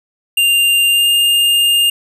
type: tone with pitch glide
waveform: square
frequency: 2794 to 2815 Hz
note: F7 to F7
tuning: 0 to +13 cents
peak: -10 dBFS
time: 0.37-1.9 s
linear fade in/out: 5 ms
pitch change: +13 cents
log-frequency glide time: 0.9-1.07 s
effects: none